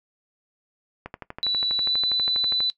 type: click train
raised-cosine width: 0.5 ms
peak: -19 dBFS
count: 20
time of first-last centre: 1.06-2.605 s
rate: 12.3 Hz
type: tone with pitch glide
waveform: sine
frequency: 3951 to 3990 Hz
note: B7 to B7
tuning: 0 to +17 cents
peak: -21 dBFS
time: 1.43-2.7 s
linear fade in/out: 0 ms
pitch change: +17 cents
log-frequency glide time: 1.79-1.98 s
effects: noise-tail reverb RT60 0.1 s tail -19 dB re dry